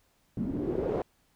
white noise with low-pass filter sweep, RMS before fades -31 dBFS, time 0.37-1.02 s, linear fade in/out 2 ms, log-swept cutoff 210 to 570 Hz, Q 3.8, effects pink hiss -69 dBFS RMS until 1.35 s

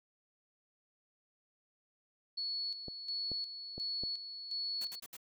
sine tone with tremolo, 4398 Hz, C#8, 14 cents flat, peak -35 dBFS, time 2.37-5 s, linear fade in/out 10 ms, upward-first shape square, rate 1.4 Hz, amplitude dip 60%
clicks, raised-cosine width 2 ms, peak -31 dBFS, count 4, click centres 2.883 / 3.317 / 3.78 / 4.036 s
white noise bursts, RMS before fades -48 dBFS, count 4, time 4.81-5.168 s, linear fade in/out 5 ms, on 40 ms, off 66 ms
effects none

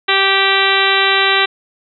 harmonic tone, 389.8 Hz, G4, 10 cents flat, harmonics 1 / 2 / 3 / 4 / 5 / 6 / 7 / 8 / 9 / 10, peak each -20 / -21 / -19 / -19 / -18 / -20 / -21 / -21 / -22 / -19 dBFS, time 0.08-1.46 s, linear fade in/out 10 ms, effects none

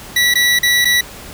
25% pulse tone with dropouts, 1950 Hz, B6, 23 cents flat, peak -7 dBFS, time 0.16-1.01 s, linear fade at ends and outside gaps 5 ms, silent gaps 0.34-0.354 / 0.59-0.63 / 0.847-0.853 s, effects pink hiss -34 dBFS RMS until 1.33 s

